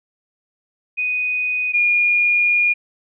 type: tone pair in turn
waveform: sine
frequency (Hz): 2489 / 2429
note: D#7 / D#7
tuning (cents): 0 / -42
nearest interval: unison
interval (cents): 42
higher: first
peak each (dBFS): -18 / -13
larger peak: second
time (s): 0.97-1.73 / 1.73-2.74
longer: second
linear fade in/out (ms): 20
effects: none